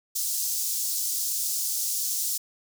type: high-pass noise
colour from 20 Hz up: pink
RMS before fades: -28 dBFS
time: 0.15-2.38 s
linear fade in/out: 10 ms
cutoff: 5400 Hz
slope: 24 dB/octave
effects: none